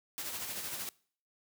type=noise with tremolo; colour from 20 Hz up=white; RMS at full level=-38 dBFS; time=0.18-0.89 s; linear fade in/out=0 ms; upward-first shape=sine; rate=13 Hz; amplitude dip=40%; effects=noise-tail reverb RT60 0.5 s tail -23 dB re dry + high-pass 80 Hz 12 dB/octave